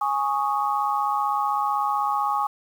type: chord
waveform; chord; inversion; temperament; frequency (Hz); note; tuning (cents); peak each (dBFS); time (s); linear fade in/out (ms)
sine; Ab suspended fourth; none; equal; 830.6 / 1108.7 / 1244.5; Ab5 / Db6 / Eb6; 0 / 0 / 0; -24 / -25 / -28; 0.01-2.47; 5
effects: 8-bit